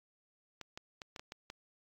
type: clicks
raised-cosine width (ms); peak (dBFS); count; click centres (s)
0.2; -27; 7; 0.613 / 0.775 / 1.018 / 1.162 / 1.195 / 1.321 / 1.501
effects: AAC 64 kbps

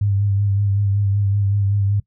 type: tone with vibrato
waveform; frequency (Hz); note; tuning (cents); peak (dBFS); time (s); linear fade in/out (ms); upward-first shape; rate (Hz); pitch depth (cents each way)
sine; 100.4; G2; +42; -15; 0.01-2; 5; sine; 5.3; 35
effects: noise-tail reverb RT60 0.1 s tail -20 dB re dry

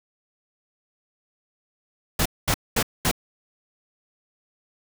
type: noise bursts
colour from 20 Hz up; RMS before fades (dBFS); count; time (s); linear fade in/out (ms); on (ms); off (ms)
pink; -21; 4; 2.19-3.114; 5; 66; 220
effects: none

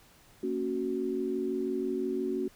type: chord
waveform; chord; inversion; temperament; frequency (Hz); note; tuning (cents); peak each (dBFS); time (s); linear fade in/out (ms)
sine; F# major; first; equal with one note detuned; 231.3 / 277.2 / 370; A#3 / C#4 / F#4; -13 / 0 / 0; -36 / -34 / -31; 0.43-2.48; 5
effects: pink hiss -59 dBFS RMS until 2.55 s

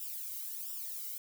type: noise with flanger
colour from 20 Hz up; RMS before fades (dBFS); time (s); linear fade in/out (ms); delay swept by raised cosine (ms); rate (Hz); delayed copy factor
violet; -41; 0-1.18; 2; 0.46 to 1.18; 1.4; -0.95
effects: none

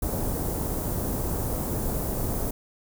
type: band-stop noise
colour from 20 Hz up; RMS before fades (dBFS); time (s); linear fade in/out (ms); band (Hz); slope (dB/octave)
pink; -28; 0.02-2.51; 5; 670 to 12000; 12
effects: none

